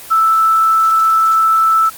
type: tone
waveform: sine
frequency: 1318.5 Hz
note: E6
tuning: in tune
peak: -8 dBFS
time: 0.1-1.9 s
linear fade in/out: 20 ms
effects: white hiss -33 dBFS RMS until 1.97 s + Opus 24 kbps